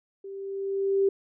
sine tone with level ramp, 392 Hz, G4, in tune, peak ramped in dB -37 to -18 dBFS, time 0.24-1.09 s, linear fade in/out 5 ms, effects none

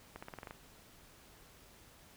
accelerating click train, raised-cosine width 0.5 ms, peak -30 dBFS, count 8, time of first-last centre 0.16-0.509 s, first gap 65 ms, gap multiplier 0.91, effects pink hiss -60 dBFS RMS until 2.16 s

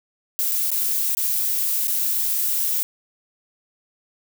violet noise with dropouts, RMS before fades -22 dBFS, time 0.39-2.83 s, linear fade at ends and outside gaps 0 ms, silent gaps 0.514-0.518 / 0.704-0.716 / 1.15-1.17 / 1.872-1.88 s, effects none

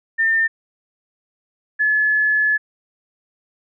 sine tone pair in turn, 1804 / 1715.1 Hz, A6 / A6, +43 / -45 cents, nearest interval minor second, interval 88 cents, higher first, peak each -14 dBFS, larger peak neither, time 0.18-0.48 / 1.79-2.58 s, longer second, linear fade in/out 20 ms, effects none

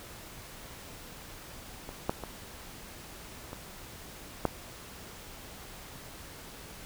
clicks, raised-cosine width 1 ms, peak -27 / -13 / -23 / -26 / -11 dBFS, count 5, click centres 1.891 / 2.095 / 2.237 / 3.531 / 4.453 s, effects pink hiss -47 dBFS RMS until 6.85 s

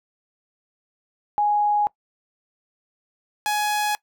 sine / sawtooth tone pair in turn, 830.6 / 838.3 Hz, G#5 / G#5, 0 / +16 cents, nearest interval unison, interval 16 cents, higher second, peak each -17 dBFS, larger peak neither, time 1.38-1.87 / 3.46-3.95 s, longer neither, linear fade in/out 0 ms, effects noise-tail reverb RT60 0.1 s tail -22 dB re dry

